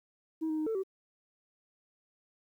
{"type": "tone with pitch steps", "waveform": "sine", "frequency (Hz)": [319.2, 312.1, 309.8, 445.2, 383.1], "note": ["D#4", "D#4", "D#4", "A4", "G4"], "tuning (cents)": [44, 5, -7, 20, -40], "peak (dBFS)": -28, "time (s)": [0.41, 0.835], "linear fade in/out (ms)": 20, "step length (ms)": 85, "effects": ["tanh soft clip ceiling -28 dBFS", "11-bit"]}